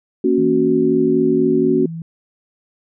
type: chord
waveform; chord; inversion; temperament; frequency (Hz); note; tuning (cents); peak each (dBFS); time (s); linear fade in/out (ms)
sine; F# major; first; equal; 233.1 / 277.2 / 370; A#3 / C#4 / F#4; 0 / 0 / 0; -19 / -17 / -15; 0.24-1.86; 5
type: tone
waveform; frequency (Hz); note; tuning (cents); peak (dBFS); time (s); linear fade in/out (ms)
sine; 164.4; E3; -4; -25; 0.38-2.02; 2
effects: none